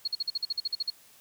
sine tone bursts, 4319 Hz, C#8, 46 cents flat, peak -26 dBFS, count 12, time 0.05-0.902 s, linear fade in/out 5 ms, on 27 ms, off 48 ms, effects white hiss -57 dBFS RMS until 1.2 s

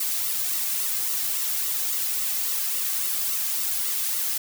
blue noise with flanger, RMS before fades -26 dBFS, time 0-4.38 s, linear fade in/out 5 ms, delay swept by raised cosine 1.2 to 2.18 ms, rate 3.6 Hz, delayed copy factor -0.55, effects none

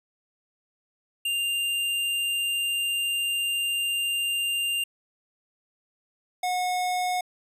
square tone pair in turn, 2794 / 727.3 Hz, F7 / F#5, 0 / -30 cents, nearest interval octave + major seventh, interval 2330 cents, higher first, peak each -25 dBFS, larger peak neither, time 1.25-4.84 / 6.43-7.21 s, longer first, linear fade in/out 5 ms, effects resampled to 32000 Hz

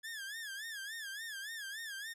sawtooth tone with vibrato, 1700 Hz, G#6, 40 cents sharp, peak -38 dBFS, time 0.03-2.14 s, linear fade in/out 20 ms, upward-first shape sine, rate 3.5 Hz, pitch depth 140 cents each way, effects resampled to 32000 Hz

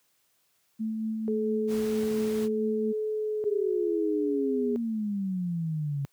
sine tone with tremolo, 220 Hz, A3, in tune, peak -27 dBFS, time 0.79-2.93 s, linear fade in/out 20 ms, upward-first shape sine, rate 4.4 Hz, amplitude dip 25%
sine tone with pitch glide, 430.2 to 413.2 Hz, A4 to G#4, -39 to -9 cents, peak -27 dBFS, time 1.28-4.76 s, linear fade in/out 0 ms, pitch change -70 cents, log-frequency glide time 3.1-4.41 s
pink noise, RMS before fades -42 dBFS, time 1.67-2.49 s, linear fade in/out 50 ms
sine exponential sweep, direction down, 415.3 to 137.4 Hz, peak -27 dBFS, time 3.44-6.05 s, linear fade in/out 0 ms
effects white hiss -70 dBFS RMS until 6.12 s + high-pass 80 Hz 12 dB/octave

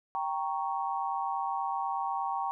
sine chord, G diminished, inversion none, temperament equal, 784 / 932.3 / 1108.7 Hz, G5 / Bb5 / Db6, 0 / 0 / 0 cents, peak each -33 / -34 / -35 dBFS, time 0.15-2.51 s, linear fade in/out 0 ms, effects none

